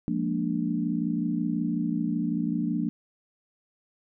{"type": "chord", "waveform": "sine", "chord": "Bb dominant seventh", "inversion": "second", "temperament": "equal", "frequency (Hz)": [174.61, 207.7, 233.1, 293.7], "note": ["F3", "Ab3", "Bb3", "D4"], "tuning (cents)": [0, 0, 0, 0], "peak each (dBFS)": [-30, -33, -29, -30], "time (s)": [0.08, 2.89], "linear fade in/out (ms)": 0, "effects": []}